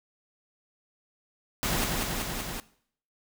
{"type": "noise with echo", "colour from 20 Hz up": "pink", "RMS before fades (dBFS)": -28, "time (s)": [1.63, 1.84], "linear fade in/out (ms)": 0, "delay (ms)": 190, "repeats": 4, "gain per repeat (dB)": -2, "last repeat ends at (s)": 2.6, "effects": ["noise-tail reverb RT60 0.6 s tail -19 dB re dry"]}